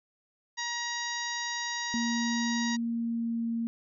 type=harmonic tone; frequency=950 Hz; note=A#5; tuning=33 cents sharp; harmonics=1 / 2 / 3 / 4 / 5 / 6 / 7; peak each=-38 / -35 / -46 / -39 / -41 / -41 / -42 dBFS; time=0.57-2.77 s; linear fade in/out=20 ms
type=tone with pitch glide; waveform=sine; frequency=233.1 to 230.6 Hz; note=A#3 to A#3; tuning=0 to -19 cents; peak=-28 dBFS; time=1.94-3.67 s; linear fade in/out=0 ms; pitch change=-19 cents; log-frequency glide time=2.65-3.47 s
effects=none